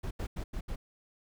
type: noise bursts at uneven times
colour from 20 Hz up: brown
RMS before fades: -36 dBFS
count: 5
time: 0.03-0.11 / 0.19-0.27 / 0.36-0.44 / 0.53-0.61 / 0.68-0.76 s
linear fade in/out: 10 ms
effects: none